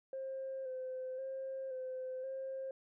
sine tone with vibrato, 523.3 Hz, C5, in tune, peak -38 dBFS, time 0.13-2.71 s, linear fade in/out 2 ms, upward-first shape square, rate 0.95 Hz, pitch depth 27 cents each way, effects tanh soft clip ceiling -35 dBFS

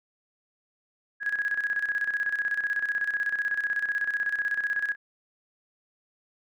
sine tone with tremolo, 1661.2 Hz, G#6, in tune, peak -23 dBFS, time 1.2-4.96 s, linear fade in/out 50 ms, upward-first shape square, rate 16 Hz, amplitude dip 65%, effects none

